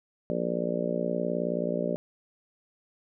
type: harmonic tone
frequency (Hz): 59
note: A#1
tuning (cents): +22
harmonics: 3 / 4 / 5 / 6 / 7 / 8 / 9 / 10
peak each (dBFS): -33 / -34 / -38 / -38 / -35 / -36 / -36 / -32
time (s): 0.3-1.96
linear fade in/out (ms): 0
effects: none